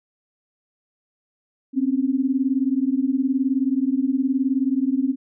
sine beating tone pair, 256.7 / 275.7 Hz, C4 / C#4, -33 / -9 cents, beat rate 19 Hz, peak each -21 dBFS, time 1.73-5.16 s, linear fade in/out 50 ms, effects none

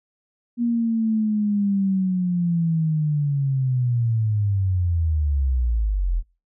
sine linear sweep, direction down, 239.4 to 39.46 Hz, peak -18 dBFS, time 0.57-6.23 s, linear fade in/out 50 ms, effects noise-tail reverb RT60 0.3 s tail -23 dB re dry

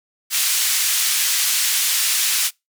white band-pass noise, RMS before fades -19 dBFS, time 0.3-2.51 s, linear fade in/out 50 ms, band 2000 to 12000 Hz, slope 12 dB/octave, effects noise-tail reverb RT60 0.2 s tail -25 dB re dry

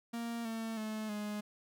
45% pulse tone with pitch steps, 233.1 / 224.8 / 216.7 / 209 Hz, A#3 / A3 / A3 / G#3, 0 / +37 / -26 / +11 cents, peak -37 dBFS, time 0.13-1.41 s, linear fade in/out 10 ms, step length 320 ms, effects none

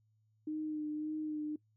sine tone with vibrato, 305.6 Hz, D#4, 31 cents flat, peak -35 dBFS, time 0.47-1.56 s, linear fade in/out 5 ms, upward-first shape sine, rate 1.8 Hz, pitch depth 23 cents each way, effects noise-tail reverb RT60 0.1 s tail -21 dB re dry + added 108 Hz sine -70 dBFS peak until 1.76 s

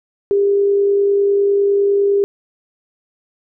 sine tone with amplitude modulation, 401.1 Hz, G4, 40 cents sharp, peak -10 dBFS, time 0.31-2.24 s, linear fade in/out 0 ms, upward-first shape sine, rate 49.9 Hz, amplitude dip 25%, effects none

